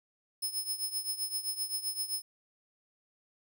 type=tone with tremolo; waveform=10% pulse; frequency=5200 Hz; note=E8; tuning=24 cents flat; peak=-24 dBFS; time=0.42-2.22 s; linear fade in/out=10 ms; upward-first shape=triangle; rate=7.7 Hz; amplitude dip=85%; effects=none